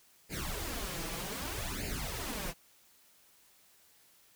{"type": "noise with flanger", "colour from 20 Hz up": "pink", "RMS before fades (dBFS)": -38, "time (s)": [0.29, 2.54], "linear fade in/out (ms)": 50, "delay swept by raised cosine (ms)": [0.42, 6.12], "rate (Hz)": 0.64, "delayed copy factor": 0.85, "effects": ["white hiss -64 dBFS RMS until 4.35 s"]}